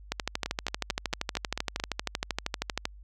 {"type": "two click trains", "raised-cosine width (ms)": 0.2, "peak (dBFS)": [-14, -11], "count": [7, 36], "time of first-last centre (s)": [[0.46, 1.799], [0.12, 2.854]], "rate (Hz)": [4.48, 12.8], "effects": ["added 50 Hz sine -46 dBFS peak until 3.03 s"]}